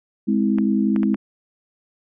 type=chord; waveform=sine; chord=Ab augmented; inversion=none; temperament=just; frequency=207.7 / 259.6 / 324.5 Hz; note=Ab3 / C4 / E4; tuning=0 / -13 / -27 cents; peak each=-18 / -22 / -23 dBFS; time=0.27-1.16 s; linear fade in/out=20 ms
type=clicks; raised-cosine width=0.5 ms; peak=-17 dBFS; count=4; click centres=0.585 / 0.962 / 1.032 / 1.144 s
effects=none